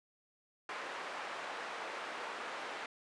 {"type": "band-pass noise", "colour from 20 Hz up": "white", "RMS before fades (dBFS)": -43, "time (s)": [0.69, 2.86], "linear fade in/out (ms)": 2, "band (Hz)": [470, 1600], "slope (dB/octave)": 12, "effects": ["resampled to 22050 Hz"]}